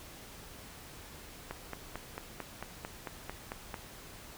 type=click train; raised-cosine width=0.5 ms; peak=-23 dBFS; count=11; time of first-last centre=1.51-3.742 s; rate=4.48 Hz; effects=pink hiss -50 dBFS RMS until 4.37 s

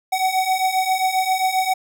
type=beating tone pair; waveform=square; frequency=748 / 755.5 Hz; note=F#5 / F#5; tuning=+19 / +36 cents; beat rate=7.5 Hz; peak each=-23 / -20 dBFS; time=0.12-1.74 s; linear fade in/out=10 ms; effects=none

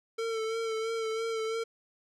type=tone with vibrato; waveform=square; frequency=448.6 Hz; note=A4; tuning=34 cents sharp; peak=-31 dBFS; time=0.18-1.64 s; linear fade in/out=10 ms; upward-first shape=sine; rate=3 Hz; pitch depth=31 cents each way; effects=low-pass 7000 Hz 12 dB/octave

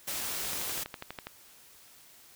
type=noise; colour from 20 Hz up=white; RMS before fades=-35 dBFS; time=0.07-0.84 s; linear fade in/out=10 ms
type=click train; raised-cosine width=0.3 ms; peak=-22 dBFS; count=11; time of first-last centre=0.45-1.27 s; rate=12.2 Hz
effects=white hiss -56 dBFS RMS until 2.35 s

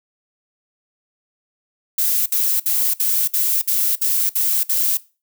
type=noise bursts; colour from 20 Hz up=violet; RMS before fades=-18 dBFS; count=9; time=1.98-4.972 s; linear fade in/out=5 ms; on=280 ms; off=59 ms; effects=noise-tail reverb RT60 0.3 s tail -19 dB re dry

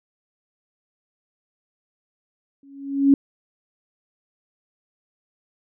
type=tone with exponential growth; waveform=sine; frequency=277.2 Hz; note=C#4; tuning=in tune; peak=-8 dBFS; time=2.63-3.14 s; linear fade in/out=2 ms; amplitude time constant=110 ms; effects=none

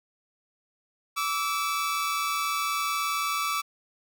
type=tone pair together; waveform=sawtooth; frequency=1153 / 1312.2 Hz; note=D6 / E6; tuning=-32 / -8 cents; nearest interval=major second; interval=224 cents; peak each=-24 / -27 dBFS; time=1.16-3.62 s; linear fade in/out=20 ms; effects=none

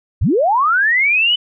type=linear sweep; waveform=sine; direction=up; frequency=49 to 3026 Hz; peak=-11 dBFS; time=0.21-1.36 s; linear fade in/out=10 ms; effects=none

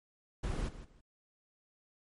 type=noise with echo; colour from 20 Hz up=brown; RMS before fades=-35 dBFS; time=0.43-0.69 s; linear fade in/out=10 ms; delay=160 ms; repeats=2; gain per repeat=-13 dB; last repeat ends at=1.01 s; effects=MP3 48 kbps

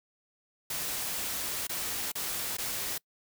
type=noise with dropouts; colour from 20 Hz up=white; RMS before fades=-34 dBFS; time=0.7-2.98 s; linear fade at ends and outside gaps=5 ms; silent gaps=1.671-1.693 / 2.119-2.153 / 2.57-2.583 s; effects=noise-tail reverb RT60 0.1 s tail -25 dB re dry

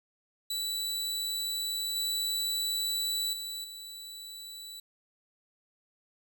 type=tone with level steps; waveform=sawtooth; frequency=3951 Hz; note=B7; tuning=in tune; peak=-28 / -26 / -33 / -39 dBFS; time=0.5-4.8 s; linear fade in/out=5 ms; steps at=1.96 / 3.33 / 3.64 s; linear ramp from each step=2 ms; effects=none

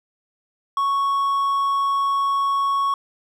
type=tone; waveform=triangle; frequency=1108.7 Hz; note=C#6; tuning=in tune; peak=-16 dBFS; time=0.77-2.94 s; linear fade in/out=2 ms; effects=none

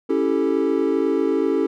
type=chord; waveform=triangle; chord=A dominant seventh; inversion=first; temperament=equal; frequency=277.2 / 329.6 / 392 / 440 Hz; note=C#4 / E4 / G4 / A4; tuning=0 / 0 / 0 / 0 cents; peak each=-21 dBFS; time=0.09-1.67 s; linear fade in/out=10 ms; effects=none

